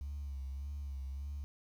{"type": "tone with vibrato", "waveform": "sine", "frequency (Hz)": 69.3, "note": "C#2", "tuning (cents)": 0, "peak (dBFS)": -37, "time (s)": [0.01, 1.44], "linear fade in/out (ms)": 0, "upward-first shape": "sine", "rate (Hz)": 1.7, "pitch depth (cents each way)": 65, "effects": ["tanh soft clip ceiling -36 dBFS", "11-bit"]}